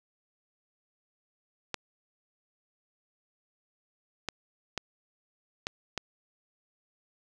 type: clicks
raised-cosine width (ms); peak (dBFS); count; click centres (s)
0.2; -14; 5; 1.743 / 4.287 / 4.777 / 5.669 / 5.977
effects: none